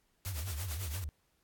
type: noise with tremolo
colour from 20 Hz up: white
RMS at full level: -41 dBFS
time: 0.25-1.04 s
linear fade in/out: 0 ms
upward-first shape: triangle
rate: 8.9 Hz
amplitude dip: 75%
type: tone with vibrato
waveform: sine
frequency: 84.2 Hz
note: E2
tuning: 37 cents sharp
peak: -36 dBFS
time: 0.26-1.09 s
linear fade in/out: 0 ms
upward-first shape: sine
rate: 5.8 Hz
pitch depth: 280 cents each way
effects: pink hiss -75 dBFS RMS until 1.43 s + AAC 64 kbps